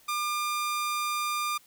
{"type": "tone", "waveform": "sawtooth", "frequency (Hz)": 1200, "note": "D6", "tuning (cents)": 37, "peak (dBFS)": -24, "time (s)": [0.08, 1.58], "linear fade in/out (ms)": 10, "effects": ["white hiss -59 dBFS RMS until 1.66 s"]}